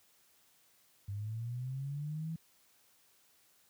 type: linear sweep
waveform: sine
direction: up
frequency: 98 to 164.81 Hz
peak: -36 dBFS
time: 1.08-2.36 s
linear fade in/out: 5 ms
effects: white hiss -68 dBFS RMS until 3.69 s + high-pass 60 Hz 12 dB/octave